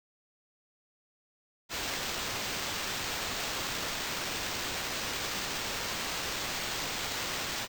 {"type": "noise with sample-and-hold", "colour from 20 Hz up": "violet", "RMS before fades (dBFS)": -35, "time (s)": [1.69, 7.68], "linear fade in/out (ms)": 50, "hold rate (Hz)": 11025, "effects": []}